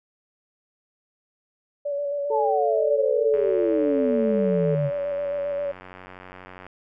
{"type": "tone with vibrato", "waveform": "sine", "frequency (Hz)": 572, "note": "D5", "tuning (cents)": -46, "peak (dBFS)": -24, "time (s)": [1.85, 5.72], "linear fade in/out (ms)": 10, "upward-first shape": "square", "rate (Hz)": 7.5, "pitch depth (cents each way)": 20}
{"type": "exponential sweep", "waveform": "sine", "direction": "down", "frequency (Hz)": [908, 138.59], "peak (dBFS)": -22, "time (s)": [2.3, 4.91], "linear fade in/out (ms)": 50}
{"type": "tone", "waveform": "sine", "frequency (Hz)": 440, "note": "A4", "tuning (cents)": 0, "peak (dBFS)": -23, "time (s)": [2.3, 4.75], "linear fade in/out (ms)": 5}
{"type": "click train", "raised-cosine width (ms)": 0.5, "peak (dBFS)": -26, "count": 308, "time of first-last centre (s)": [3.34, 6.666], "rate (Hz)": 92.3}
{"effects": []}